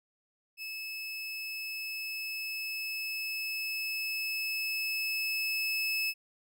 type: tone with level ramp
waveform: 30% pulse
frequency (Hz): 2600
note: E7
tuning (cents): -24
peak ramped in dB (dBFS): -35 to -26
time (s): 0.57-6.14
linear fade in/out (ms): 50
effects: none